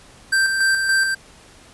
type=tone with tremolo; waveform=square; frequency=1568 Hz; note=G6; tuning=in tune; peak=-15 dBFS; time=0.32-1.15 s; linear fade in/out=10 ms; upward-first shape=square; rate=3.5 Hz; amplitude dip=40%; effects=pink hiss -47 dBFS RMS until 1.73 s + resampled to 24000 Hz